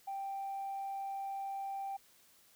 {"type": "tone", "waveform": "sine", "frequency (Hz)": 785, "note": "G5", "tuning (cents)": 2, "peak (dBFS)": -36, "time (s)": [0.07, 1.97], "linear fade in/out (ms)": 10, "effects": ["tanh soft clip ceiling -34 dBFS", "white hiss -65 dBFS RMS until 2.55 s"]}